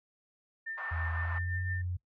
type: tone with tremolo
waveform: sine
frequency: 1796 Hz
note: A6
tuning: 35 cents sharp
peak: -35 dBFS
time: 0.66-1.82 s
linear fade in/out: 10 ms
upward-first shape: triangle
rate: 5.9 Hz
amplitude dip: 60%
type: band-pass noise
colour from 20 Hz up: white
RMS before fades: -43 dBFS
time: 0.77-1.39 s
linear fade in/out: 10 ms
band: 790 to 1500 Hz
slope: 24 dB/octave
type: tone with pitch glide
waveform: sine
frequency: 82.41 to 89.87 Hz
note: E2 to F#2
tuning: 0 to -50 cents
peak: -32 dBFS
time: 0.91-1.97 s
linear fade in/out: 10 ms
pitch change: +150 cents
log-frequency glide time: 1.11-1.6 s
effects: noise-tail reverb RT60 0.1 s tail -19 dB re dry